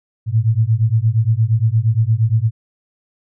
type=beating tone pair; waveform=sine; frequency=107.7 / 116.3 Hz; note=A2 / A#2; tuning=-37 / -4 cents; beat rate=8.6 Hz; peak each=-15 dBFS; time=0.26-2.51 s; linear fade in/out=50 ms; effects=none